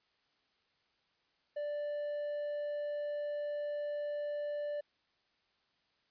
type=tone; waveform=triangle; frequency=587.3 Hz; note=D5; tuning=in tune; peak=-33 dBFS; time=1.56-4.81 s; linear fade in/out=10 ms; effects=white hiss -75 dBFS RMS until 6.1 s + resampled to 11025 Hz